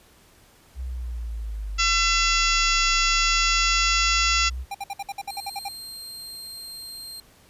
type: linear two-way sweep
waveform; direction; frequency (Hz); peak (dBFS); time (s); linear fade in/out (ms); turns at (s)
sine; down then up; 65 to 31.7 to 65; -28; 0.75-4.66; 50; 2.94
type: harmonic tone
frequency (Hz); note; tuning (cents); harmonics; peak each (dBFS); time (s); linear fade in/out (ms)
675; E5; +41; 2 / 3 / 4 / 5 / 6 / 7 / 8 / 9 / 10; -25 / -28 / -24 / -29 / -32 / -28 / -29 / -33 / -30; 1.78-4.5; 20
type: tone bursts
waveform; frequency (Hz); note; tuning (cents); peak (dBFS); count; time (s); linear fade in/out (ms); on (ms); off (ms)
square; 798; G5; +31; -29; 11; 4.71-5.686; 5; 36; 58
type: tone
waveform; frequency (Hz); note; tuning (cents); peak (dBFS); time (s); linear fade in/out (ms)
sawtooth; 4186; C8; 0; -33; 5.3-7.2; 2
effects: pink hiss -55 dBFS RMS until 7.49 s + resampled to 32000 Hz